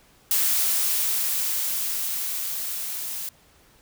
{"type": "noise with level ramp", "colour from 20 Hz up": "blue", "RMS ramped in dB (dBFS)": [-21, -32], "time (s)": [0.31, 3.29], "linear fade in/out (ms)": 2, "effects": ["pink hiss -57 dBFS RMS until 3.81 s"]}